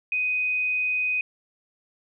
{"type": "tone", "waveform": "sine", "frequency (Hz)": 2500, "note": "D#7", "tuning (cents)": 8, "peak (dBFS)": -22, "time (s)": [0.12, 1.21], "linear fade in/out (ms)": 2, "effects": []}